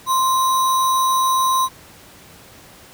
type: tone with sample-and-hold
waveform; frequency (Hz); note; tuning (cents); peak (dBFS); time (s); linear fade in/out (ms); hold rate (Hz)
sine; 1046.5; C6; 0; -14; 0.06-1.69; 50; 4900
effects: pink hiss -44 dBFS RMS until 2.93 s + high-pass 60 Hz 12 dB/octave